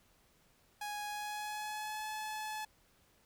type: tone with pitch glide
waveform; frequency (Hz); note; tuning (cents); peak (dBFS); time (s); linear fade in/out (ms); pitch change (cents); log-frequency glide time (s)
sawtooth; 831 to 859.3; G#5 to A5; +1 to -41; -35; 0.81-2.65; 5; +58; 1.06-2.07
effects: pink hiss -69 dBFS RMS until 3.25 s